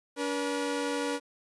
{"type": "tone pair together", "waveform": "sawtooth", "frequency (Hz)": [286.4, 481.6], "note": ["D4", "B4"], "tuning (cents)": [-43, -44], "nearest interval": "major sixth", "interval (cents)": 899, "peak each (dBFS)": -28, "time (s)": [0.16, 1.2], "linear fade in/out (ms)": 50, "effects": ["resampled to 24000 Hz", "10-bit"]}